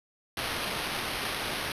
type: noise with sample-and-hold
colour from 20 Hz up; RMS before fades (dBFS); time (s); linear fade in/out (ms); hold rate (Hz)
blue; -33; 0.37-1.72; 2; 7350
effects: resampled to 32000 Hz